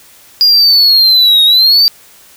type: linear two-way sweep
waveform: triangle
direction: down then up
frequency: 4872 to 3729 to 4696 Hz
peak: -3 dBFS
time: 0.41-1.88 s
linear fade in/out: 0 ms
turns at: 1.44 s
effects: white hiss -41 dBFS RMS until 2.36 s